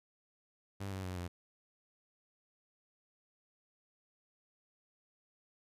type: tone with pitch steps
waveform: sawtooth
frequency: 98.8 / 95.16 / 91.65 / 88.28 Hz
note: G2 / F#2 / F#2 / F2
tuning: +14 / +49 / -16 / +19 cents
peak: -35 dBFS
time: 0.8-1.28 s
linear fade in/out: 10 ms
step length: 120 ms
effects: resampled to 32000 Hz